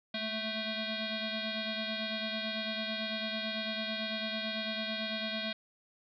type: tone with frequency modulation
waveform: sine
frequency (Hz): 1975.5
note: B6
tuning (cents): 0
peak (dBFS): -33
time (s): 0.14-5.53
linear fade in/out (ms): 5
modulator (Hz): 440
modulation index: 4.8
effects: none